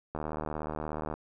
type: click train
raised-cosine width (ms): 1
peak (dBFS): -21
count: 77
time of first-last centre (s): 0.15-1.14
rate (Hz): 76.8
effects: none